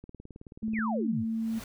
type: click train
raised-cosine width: 3 ms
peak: -32 dBFS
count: 15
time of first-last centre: 0.04-0.789 s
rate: 18.7 Hz
type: tone with pitch glide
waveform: sine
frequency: 220 to 224.5 Hz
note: A3 to A3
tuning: 0 to +35 cents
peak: -28 dBFS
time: 0.62-1.6 s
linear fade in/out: 20 ms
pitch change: +35 cents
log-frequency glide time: 0.74-1.12 s
type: exponential sweep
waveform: sine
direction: down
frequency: 2666 to 80.6 Hz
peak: -31 dBFS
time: 0.73-1.25 s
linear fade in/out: 50 ms
type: noise with exponential growth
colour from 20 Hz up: pink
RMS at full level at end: -42 dBFS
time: 1.13-1.64 s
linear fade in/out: 2 ms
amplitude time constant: 110 ms
effects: none